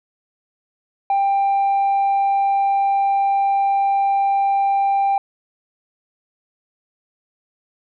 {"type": "tone with tanh clipping", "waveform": "triangle", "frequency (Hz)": 791, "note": "G5", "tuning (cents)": 15, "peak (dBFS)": -15, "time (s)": [1.1, 5.18], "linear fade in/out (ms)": 2, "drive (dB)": 6, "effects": []}